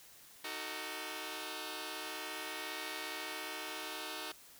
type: chord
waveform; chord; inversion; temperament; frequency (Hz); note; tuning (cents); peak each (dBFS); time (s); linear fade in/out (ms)
5% pulse; D# diminished; none; just; 311.1 / 373.4 / 448; D#4 / F#4 / A4; 0 / +16 / +31; -33 / -34 / -34; 0.44-4.32; 5
effects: white hiss -58 dBFS RMS until 4.59 s